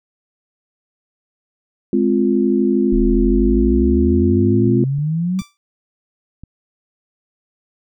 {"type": "chord", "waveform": "sine", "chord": "F minor", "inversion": "first", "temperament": "just", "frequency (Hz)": [209.5, 261.9, 349.2], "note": ["Ab3", "C4", "F4"], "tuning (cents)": [15, 2, 0], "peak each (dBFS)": -17, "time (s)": [1.93, 4.84], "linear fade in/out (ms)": 2}
{"type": "exponential sweep", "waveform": "sine", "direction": "up", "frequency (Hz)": [35.03, 193.8], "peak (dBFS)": -16, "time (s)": [2.92, 5.41], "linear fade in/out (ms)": 10}
{"type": "clicks", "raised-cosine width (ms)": 5, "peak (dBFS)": -23, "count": 6, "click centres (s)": [3.463, 3.577, 4.675, 4.985, 5.418, 6.436]}
{"type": "tone with exponential decay", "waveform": "10% pulse", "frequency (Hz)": 1170, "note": "D6", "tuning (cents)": -7, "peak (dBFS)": -21, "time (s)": [5.39, 5.57], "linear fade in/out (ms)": 0, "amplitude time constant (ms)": 37}
{"effects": []}